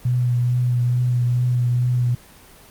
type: tone with vibrato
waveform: sine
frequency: 123 Hz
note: B2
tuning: 7 cents flat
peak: -16 dBFS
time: 0.05-2.15 s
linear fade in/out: 5 ms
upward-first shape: triangle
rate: 2.3 Hz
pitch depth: 22 cents each way
effects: pink hiss -46 dBFS RMS until 2.7 s + Opus 24 kbps